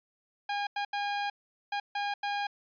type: tone bursts at uneven times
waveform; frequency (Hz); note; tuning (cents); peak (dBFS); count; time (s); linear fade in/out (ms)
sawtooth; 814; G#5; -35; -26; 6; 0.49-0.67 / 0.76-0.85 / 0.93-1.3 / 1.72-1.8 / 1.95-2.14 / 2.23-2.47; 5
effects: resampled to 11025 Hz